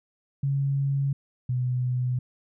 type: tone pair in turn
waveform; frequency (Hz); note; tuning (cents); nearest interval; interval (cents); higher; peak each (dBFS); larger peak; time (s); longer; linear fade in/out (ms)
sine; 138.59 / 125.45; C#3 / B2; 0 / +28; major second; 172; first; -22 / -23; first; 0.43-1.13 / 1.49-2.19; neither; 5
effects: none